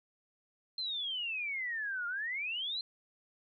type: exponential two-way sweep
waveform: sine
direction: down then up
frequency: 4186 to 1389 to 4186 Hz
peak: -34 dBFS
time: 0.78-2.81 s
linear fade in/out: 2 ms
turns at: 2.07 s
effects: none